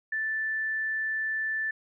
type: tone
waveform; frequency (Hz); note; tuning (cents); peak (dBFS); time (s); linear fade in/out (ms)
sine; 1760; A6; 0; -27; 0.12-1.71; 5
effects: none